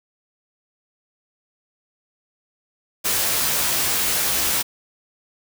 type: noise with comb filter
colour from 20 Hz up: white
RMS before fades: -21 dBFS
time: 3.04-4.63 s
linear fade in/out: 20 ms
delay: 15 ms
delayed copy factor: +0.65
effects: none